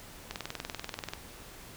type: click train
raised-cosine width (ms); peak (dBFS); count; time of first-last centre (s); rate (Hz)
0.2; -18; 18; 0.31-1.135; 20.6
effects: pink hiss -49 dBFS RMS until 1.76 s